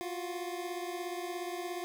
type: beating tone pair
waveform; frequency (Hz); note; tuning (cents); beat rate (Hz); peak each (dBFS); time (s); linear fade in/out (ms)
25% pulse; 349.2 / 366.2; F4 / F#4; 0 / -18; 17; -34 / -38; 0.01-1.84; 0
effects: 10-bit